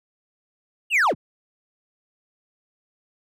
triangle linear sweep, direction down, 2960 to 51.7 Hz, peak -14 dBFS, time 0.9-1.15 s, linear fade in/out 50 ms, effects none

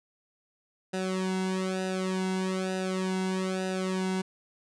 sawtooth tone with flanger, 187.5 Hz, F#3, 23 cents sharp, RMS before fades -30 dBFS, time 0.93-4.22 s, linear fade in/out 10 ms, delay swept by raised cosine 0.91 to 1.66 ms, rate 1.1 Hz, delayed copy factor -1, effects resampled to 22050 Hz

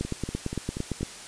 two click trains, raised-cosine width 3 ms, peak -15 / -19 dBFS, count 10 / 5, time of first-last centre 0.01-1.03 / 0.05-1.009 s, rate 8.82 / 4.17 Hz, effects white hiss -42 dBFS RMS until 1.27 s + resampled to 22050 Hz

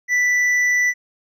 triangle tone with hard clipping, 1975.5 Hz, B6, in tune, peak -16 dBFS, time 0.08-0.94 s, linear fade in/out 50 ms, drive 8 dB, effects none

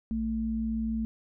sine tone pair together, 58.8 / 223.4 Hz, A#1 / A3, +16 / +27 cents, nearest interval octave + major seventh, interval 2311 cents, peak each -35 / -28 dBFS, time 0.11-1.05 s, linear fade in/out 0 ms, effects none

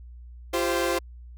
sawtooth chord, F suspended second, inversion none, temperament equal with one note detuned, 344 / 392 / 523.3 Hz, F4 / G4 / C5, -26 / 0 / 0 cents, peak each -23 / -26 / -23 dBFS, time 0.53-0.99 s, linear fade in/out 10 ms, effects added 60 Hz sine -41 dBFS peak until 1.37 s

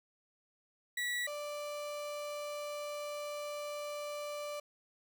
35% pulse tone pair in turn, 1944 / 588.1 Hz, B6 / D5, -28 / +2 cents, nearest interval octave + major sixth, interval 2070 cents, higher first, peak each -32 / -37 dBFS, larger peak first, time 0.97-1.27 / 1.27-4.6 s, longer second, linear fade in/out 5 ms, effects none

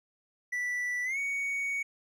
triangle tone with pitch glide, 1968 to 2235 Hz, B6 to C#7, -7 to +14 cents, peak -28 dBFS, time 0.52-1.83 s, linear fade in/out 10 ms, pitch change +221 cents, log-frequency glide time 1.04-1.18 s, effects none

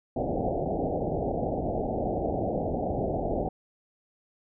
white low-pass noise, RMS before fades -29 dBFS, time 0.16-3.49 s, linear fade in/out 5 ms, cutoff 780 Hz, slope 96 dB/octave, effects none

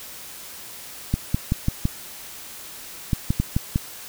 clicks, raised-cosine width 5 ms, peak -7 dBFS, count 10, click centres 1.14 / 1.345 / 1.521 / 1.684 / 1.854 / 3.132 / 3.305 / 3.4 / 3.565 / 3.759 s, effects white hiss -39 dBFS RMS until 4.08 s

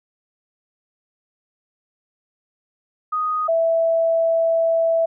sine tone pair in turn, 1244.5 / 659.3 Hz, D#6 / E5, 0 / 0 cents, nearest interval major seventh, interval 1100 cents, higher first, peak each -19 / -15 dBFS, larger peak second, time 3.12-3.48 / 3.48-5.06 s, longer second, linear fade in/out 10 ms, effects none

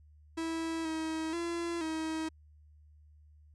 45% pulse tone with pitch steps, 326.6 / 318.8 / 340.1 / 318.2 Hz, E4 / D#4 / F4 / D#4, -16 / +42 / -46 / +39 cents, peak -33 dBFS, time 0.37-2.29 s, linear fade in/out 10 ms, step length 480 ms, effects added 75 Hz sine -56 dBFS peak until 3.54 s + resampled to 22050 Hz

